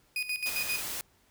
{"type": "tone with tremolo", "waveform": "35% pulse", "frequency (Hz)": 2483, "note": "D#7", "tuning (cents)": -4, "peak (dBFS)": -27, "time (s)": [0.16, 0.81], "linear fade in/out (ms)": 2, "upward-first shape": "square", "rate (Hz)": 7.5, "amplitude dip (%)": 70}
{"type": "noise", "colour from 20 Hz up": "white", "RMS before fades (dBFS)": -36, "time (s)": [0.46, 1.01], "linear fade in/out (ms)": 0}
{"effects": ["pink hiss -66 dBFS RMS until 1.3 s"]}